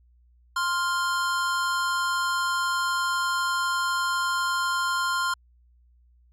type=tone pair together; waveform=square; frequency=1048 / 1400.1 Hz; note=C6 / F6; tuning=+2 / +4 cents; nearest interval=perfect fourth; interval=502 cents; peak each=-27 dBFS; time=0.56-5.34 s; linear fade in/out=5 ms; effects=added 60 Hz sine -56 dBFS peak until 6.32 s + low-pass 10000 Hz 12 dB/octave